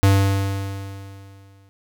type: tone with exponential decay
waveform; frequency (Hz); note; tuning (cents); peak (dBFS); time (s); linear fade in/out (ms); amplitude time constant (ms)
square; 98; G2; 0; -11; 0.03-1.69; 0; 360
effects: none